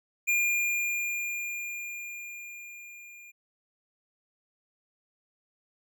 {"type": "tone with level ramp", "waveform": "square", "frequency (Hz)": 2410, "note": "D7", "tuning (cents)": 44, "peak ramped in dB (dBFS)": [-23, -48], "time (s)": [0.27, 3.32], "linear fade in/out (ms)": 20, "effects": []}